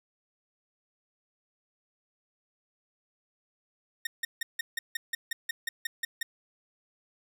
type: tone bursts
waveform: sawtooth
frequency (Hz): 1843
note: A#6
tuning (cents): -20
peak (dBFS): -25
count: 13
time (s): 4.05-6.23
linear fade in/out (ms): 5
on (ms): 20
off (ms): 160
effects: none